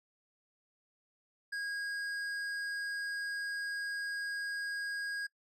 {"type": "tone with hard clipping", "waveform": "sine", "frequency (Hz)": 1637, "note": "G#6", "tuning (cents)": -25, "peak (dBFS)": -37, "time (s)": [1.52, 5.27], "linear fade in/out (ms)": 10, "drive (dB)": 9, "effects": ["noise-tail reverb RT60 0.1 s tail -20 dB re dry"]}